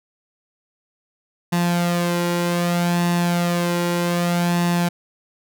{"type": "tone with flanger", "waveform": "sawtooth", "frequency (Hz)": 173.7, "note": "F3", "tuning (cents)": -9, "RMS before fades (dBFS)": -20, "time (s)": [1.52, 4.89], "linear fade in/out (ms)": 10, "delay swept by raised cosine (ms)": [1.1, 2.1], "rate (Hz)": 0.64, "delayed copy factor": 0.55, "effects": []}